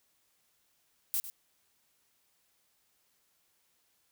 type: noise with echo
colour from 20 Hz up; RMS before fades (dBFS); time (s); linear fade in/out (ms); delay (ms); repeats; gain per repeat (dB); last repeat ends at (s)
violet; -31; 1.14-1.2; 0; 100; 1; -12; 1.3
effects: white hiss -73 dBFS RMS until 4.11 s